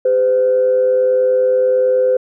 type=tone pair together; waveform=sine; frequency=400.7 / 510 Hz; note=G4 / C5; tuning=+38 / -44 cents; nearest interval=major third; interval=418 cents; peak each=-20 / -10 dBFS; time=0.05-2.17 s; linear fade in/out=5 ms; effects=tanh soft clip ceiling -5 dBFS